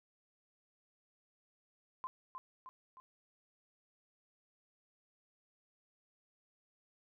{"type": "tone with echo", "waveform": "sine", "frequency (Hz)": 1038, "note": "C6", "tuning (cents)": -14, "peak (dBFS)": -38, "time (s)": [2.04, 2.07], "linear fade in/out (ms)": 0, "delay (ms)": 310, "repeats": 3, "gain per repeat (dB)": -5, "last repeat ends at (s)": 3, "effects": []}